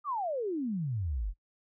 sine exponential sweep, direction down, 1244.5 to 41.2 Hz, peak -30 dBFS, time 0.04-1.34 s, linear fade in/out 50 ms, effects noise-tail reverb RT60 0.1 s tail -24 dB re dry

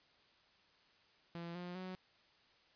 sawtooth tone with pitch steps, 170 / 177.42 / 185.17 Hz, F3 / F3 / F#3, -46 / +28 / +2 cents, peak -40 dBFS, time 1.35-1.95 s, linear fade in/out 0 ms, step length 200 ms, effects white hiss -69 dBFS RMS until 2.75 s + resampled to 11025 Hz

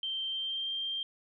sine tone with pitch glide, 3136 to 3174 Hz, G7 to G7, 0 to +21 cents, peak -32 dBFS, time 0.03-1.03 s, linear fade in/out 2 ms, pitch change +21 cents, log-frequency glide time 0.27-0.7 s, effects none

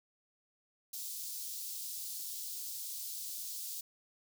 white high-pass noise, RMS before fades -42 dBFS, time 0.93-3.81 s, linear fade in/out 5 ms, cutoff 4100 Hz, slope 24 dB/octave, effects none

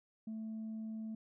sine tone, 220.2 Hz, A3, 2 cents sharp, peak -38 dBFS, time 0.27-1.15 s, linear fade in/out 5 ms, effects tanh soft clip ceiling -38 dBFS

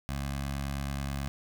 15% pulse tone with notch filter, 69.3 Hz, C#2, in tune, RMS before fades -34 dBFS, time 0.09-1.28 s, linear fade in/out 0 ms, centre 390 Hz, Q 0.86, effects none

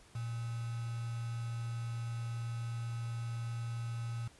sine tone with quantisation, 116.54 Hz, A#2, in tune, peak -36 dBFS, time 0.15-4.28 s, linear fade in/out 5 ms, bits 8, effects pink hiss -61 dBFS RMS until 4.39 s + resampled to 24000 Hz

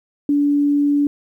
sine tone, 288.2 Hz, D4, 33 cents flat, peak -13 dBFS, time 0.29-1.07 s, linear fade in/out 2 ms, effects 9-bit

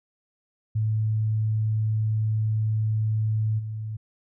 sine tone with level steps, 108.9 Hz, A2, 17 cents flat, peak -21 / -29 dBFS, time 0.75-3.97 s, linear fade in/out 10 ms, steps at 3.58 s, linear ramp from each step 20 ms, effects none

